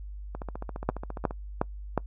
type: two click trains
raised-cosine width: 1 ms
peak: -22 / -10 dBFS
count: 15 / 4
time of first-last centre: 0.35-1.309 / 0.89-1.977 s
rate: 14.6 / 2.76 Hz
effects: noise-tail reverb RT60 0.1 s tail -25 dB re dry + added 50 Hz sine -37 dBFS peak until 2.06 s